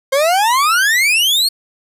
40% pulse exponential sweep, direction up, 523.3 to 4435 Hz, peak -10 dBFS, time 0.12-1.49 s, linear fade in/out 10 ms, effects resampled to 32000 Hz + 7-bit

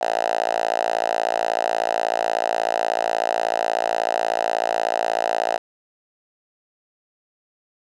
5% pulse tone with high-pass filter, 56.4 Hz, A1, 44 cents sharp, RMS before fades -22 dBFS, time 0.01-5.58 s, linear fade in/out 5 ms, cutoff 700 Hz, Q 4.6, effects low-pass 7000 Hz 12 dB/octave

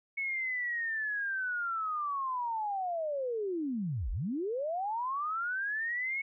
sine linear two-way sweep, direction down then up, 2211 to 37.15 to 2211 Hz, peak -31 dBFS, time 0.17-6.22 s, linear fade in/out 10 ms, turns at 4.11 s, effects none

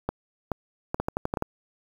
two click trains, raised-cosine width 1 ms, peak -12 / -12 dBFS, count 4 / 6, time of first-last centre 0.09-1.372 / 1-1.424 s, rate 2.34 / 11.8 Hz, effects 7-bit

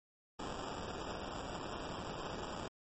blue noise with sample-and-hold, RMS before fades -43 dBFS, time 0.39-2.68 s, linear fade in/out 5 ms, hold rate 2100 Hz, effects MP3 32 kbps

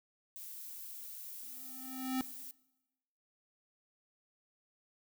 violet noise, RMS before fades -47 dBFS, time 0.36-2.51 s, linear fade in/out 0 ms
square tone with exponential growth, 260 Hz, C4, 11 cents flat, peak -31 dBFS, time 1.42-2.21 s, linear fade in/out 0 ms, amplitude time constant 170 ms
effects noise-tail reverb RT60 1.0 s tail -21 dB re dry

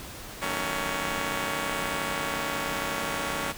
5% pulse chord, D# half-diminished seventh, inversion none, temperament just, 155.56 / 186.68 / 224 / 280 Hz, D#3 / F#3 / A3 / C#4, 0 / +16 / +31 / +18 cents, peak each -25 / -26 / -24 / -22 dBFS, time 0.41-3.53 s, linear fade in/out 20 ms, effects pink hiss -41 dBFS RMS until 3.57 s

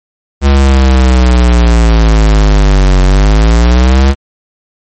square linear two-way sweep, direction down then up, 70 to 46 to 69.5 Hz, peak -4 dBFS, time 0.41-4.15 s, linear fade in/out 50 ms, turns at 3.03 s, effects MP3 32 kbps

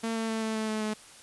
sawtooth tone with pitch steps, 226.7 / 224.6 / 222.5 / 220.5 / 218.5 / 216.5 / 214.5 Hz, A#3 / A3 / A3 / A3 / A3 / A3 / A3, -48 / +36 / +20 / +4 / -12 / -28 / -44 cents, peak -25 dBFS, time 0.03-0.94 s, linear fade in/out 10 ms, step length 130 ms, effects white hiss -51 dBFS RMS until 1.22 s + resampled to 24000 Hz

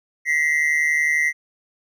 triangle tone pair together, 1920 / 2071 Hz, B6 / C7, -49 / -18 cents, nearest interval minor second, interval 131 cents, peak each -18 dBFS, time 0.25-1.33 s, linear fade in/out 50 ms, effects none

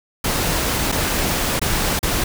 pink noise with dropouts, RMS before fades -20 dBFS, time 0.24-2.24 s, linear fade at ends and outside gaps 5 ms, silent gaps 0.918-0.922 / 1.595-1.615 / 1.992-2.029 s, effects none

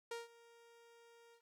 sawtooth tone with ADSR envelope, 466.7 Hz, A#4, 2 cents sharp, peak -37 dBFS, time 0.11-1.42 s, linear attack 5 ms, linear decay 160 ms, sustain -21 dB, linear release 88 ms, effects low-pass 10000 Hz 12 dB/octave + 13-bit

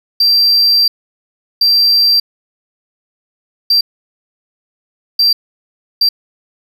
triangle tone bursts at uneven times, 4709 Hz, D8, 4 cents sharp, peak -6 dBFS, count 5, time 0.2-0.88 / 1.61-2.2 / 3.7-3.81 / 5.19-5.33 / 6.01-6.09 s, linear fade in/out 5 ms, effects none

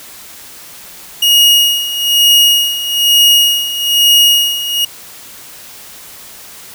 40% pulse tone with tremolo, 2874 Hz, F7, 49 cents sharp, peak -4 dBFS, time 1.22-4.85 s, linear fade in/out 5 ms, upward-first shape sine, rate 1.1 Hz, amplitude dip 75%, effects white hiss -34 dBFS RMS until 6.74 s

